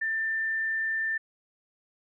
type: tone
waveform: sine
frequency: 1785 Hz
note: A6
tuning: 24 cents sharp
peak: -26 dBFS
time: 0.01-1.18 s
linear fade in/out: 10 ms
effects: none